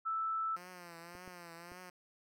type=tone; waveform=sine; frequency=1318.5 Hz; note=E6; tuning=in tune; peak=-33 dBFS; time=0.05-0.57 s; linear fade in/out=20 ms
type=tone with vibrato; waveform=5% pulse; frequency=174.61 Hz; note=F3; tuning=in tune; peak=-38 dBFS; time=0.56-1.9 s; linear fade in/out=5 ms; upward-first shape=triangle; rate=1.8 Hz; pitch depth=91 cents each way
type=clicks; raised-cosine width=2 ms; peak=-39 dBFS; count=3; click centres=1.152 / 1.277 / 1.719 s
effects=none